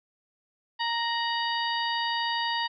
harmonic tone with a mistuned harmonic, 932.3 Hz, A#5, in tune, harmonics 1 / 2 / 3 / 4 / 5, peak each -29 / -32 / -34 / -35 / -36 dBFS, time 0.79-2.68 s, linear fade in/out 20 ms, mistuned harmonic 3, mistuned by +82 cents, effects none

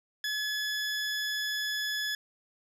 20% pulse tone, 1707 Hz, G#6, 47 cents sharp, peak -25 dBFS, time 0.24-2.15 s, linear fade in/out 2 ms, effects low-pass 11000 Hz 12 dB/octave

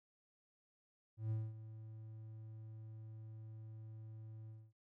triangle tone with ADSR envelope, 110 Hz, A2, in tune, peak -33 dBFS, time 1.17-4.73 s, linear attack 140 ms, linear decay 220 ms, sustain -14 dB, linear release 240 ms, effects none

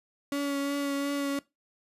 35% pulse tone with vibrato, 281.8 Hz, C#4, 29 cents sharp, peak -26 dBFS, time 0.32-1.39 s, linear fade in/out 2 ms, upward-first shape triangle, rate 2.8 Hz, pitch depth 19 cents each way, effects noise-tail reverb RT60 0.2 s tail -19 dB re dry + resampled to 32000 Hz

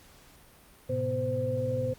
sine tone cluster, 106.8 / 126.7 / 247.2 / 516 Hz, G#2 / B2 / B3 / C5, +49 / +45 / +2 / -24 cents, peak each -34 / -34 / -38 / -29 dBFS, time 0.89-1.94 s, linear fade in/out 10 ms, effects pink hiss -56 dBFS RMS until 1.98 s + Opus 48 kbps

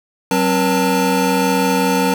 square tone cluster, 187 / 268.2 / 478.9 / 890 Hz, F#3 / C4 / A#4 / A5, +19 / +43 / +47 / +20 cents, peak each -20 dBFS, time 0.31-2.14 s, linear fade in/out 2 ms, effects none

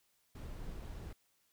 brown noise, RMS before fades -45 dBFS, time 0.35-1.13 s, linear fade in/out 5 ms, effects white hiss -75 dBFS RMS until 1.52 s

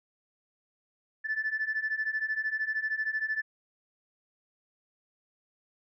sine beating tone pair, 1742 / 1755 Hz, A6 / A6, -18 / -5 cents, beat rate 13 Hz, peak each -32 / -30 dBFS, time 1.24-3.42 s, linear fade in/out 20 ms, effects tanh soft clip ceiling -22 dBFS

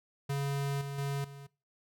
square tone with level steps, 140 Hz, C#3, 18 cents sharp, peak -31 / -37 / -32 / -46 dBFS, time 0.29-1.47 s, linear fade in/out 10 ms, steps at 0.81 / 0.98 / 1.24 s, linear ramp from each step 5 ms, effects noise-tail reverb RT60 0.3 s tail -21 dB re dry

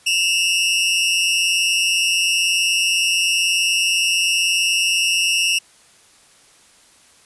sawtooth tone pair together, 2671 / 2852 Hz, E7 / F7, +22 / +36 cents, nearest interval minor second, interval 114 cents, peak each -15 dBFS, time 0.06-5.59 s, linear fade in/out 10 ms, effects white hiss -51 dBFS RMS until 7.25 s + resampled to 24000 Hz

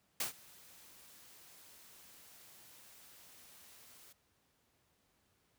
white noise with ADSR envelope, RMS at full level -35 dBFS, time 0.2-4.13 s, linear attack 4 ms, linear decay 120 ms, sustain -24 dB, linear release 10 ms, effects pink hiss -75 dBFS RMS until 5.58 s + high-pass 60 Hz 12 dB/octave

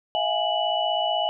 sine tone cluster, 647 / 703 / 832 / 2956 Hz, E5 / F5 / G#5 / F#7, -32 / +11 / +3 / -2 cents, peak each -27 dBFS, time 0.15-1.29 s, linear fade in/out 0 ms, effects none

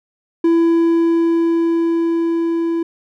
triangle tone with level ramp, 333.7 Hz, E4, 21 cents sharp, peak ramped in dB -8 to -14 dBFS, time 0.44-2.83 s, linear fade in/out 5 ms, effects none

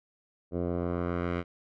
10% pulse tone with low-pass filter sweep, 87.3 Hz, F2, in tune, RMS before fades -31 dBFS, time 0.51-1.44 s, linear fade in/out 50 ms, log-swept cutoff 520 to 2300 Hz, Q 1.2, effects none

